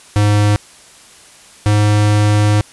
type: tone pair in turn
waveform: square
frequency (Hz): 103.83 / 104.67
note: G#2 / G#2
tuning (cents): 0 / +14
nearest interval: unison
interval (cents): 14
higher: second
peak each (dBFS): -10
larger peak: neither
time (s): 0.16-0.56 / 1.66-2.61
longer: second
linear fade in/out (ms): 0
effects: white hiss -42 dBFS RMS until 2.72 s + resampled to 24000 Hz